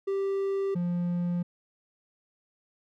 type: tone pair in turn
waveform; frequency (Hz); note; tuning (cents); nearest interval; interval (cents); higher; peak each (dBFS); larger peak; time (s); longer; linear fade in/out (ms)
triangle; 391.9 / 175.13; G4 / F3; 0 / +5; octave + major second; 1395; first; -24; neither; 0.07-0.75 / 0.75-1.43; neither; 10
effects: none